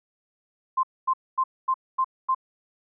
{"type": "tone bursts", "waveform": "sine", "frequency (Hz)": 1046.5, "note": "C6", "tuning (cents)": 0, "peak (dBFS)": -19, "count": 6, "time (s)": [0.77, 2.348], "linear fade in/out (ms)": 10, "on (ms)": 63, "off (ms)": 240, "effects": []}